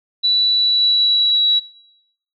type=tone with pitch glide; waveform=sine; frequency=3951 to 3899 Hz; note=B7 to B7; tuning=0 to -23 cents; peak=-12 dBFS; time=0.23-1.6 s; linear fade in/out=20 ms; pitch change=-23 cents; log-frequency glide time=0.51-1.44 s; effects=noise-tail reverb RT60 0.8 s tail -21 dB re dry